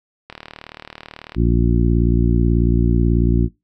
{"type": "click train", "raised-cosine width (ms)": 0.3, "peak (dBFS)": -17, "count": 41, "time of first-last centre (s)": [0.3, 1.347], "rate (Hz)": 38.2}
{"type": "harmonic tone", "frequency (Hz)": 58.27, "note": "A#1", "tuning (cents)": 0, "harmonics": [1, 2, 3, 4, 5, 6], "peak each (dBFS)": [-16, -19, -21, -22, -23, -24], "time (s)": [1.35, 3.49], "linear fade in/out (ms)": 50}
{"effects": ["noise-tail reverb RT60 0.2 s tail -20 dB re dry"]}